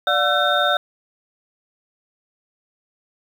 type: tone cluster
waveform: sine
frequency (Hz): 587 / 718 / 1342 / 1521 / 3656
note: D5 / F5 / E6 / F#6 / A#7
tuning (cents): -1 / +48 / +31 / +47 / -34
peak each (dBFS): -22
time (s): 0.07-0.77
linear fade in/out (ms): 2
effects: 7-bit